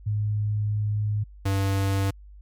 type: tone pair in turn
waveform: sine / square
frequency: 105.1 / 97.67 Hz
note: G#2 / G2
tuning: +21 / -6 cents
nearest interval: minor second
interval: 127 cents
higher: first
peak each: -22 dBFS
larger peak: neither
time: 0.06-1.24 / 1.45-2.11 s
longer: first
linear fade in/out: 10 ms
effects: added 50 Hz sine -43 dBFS peak until 2.41 s + MP3 96 kbps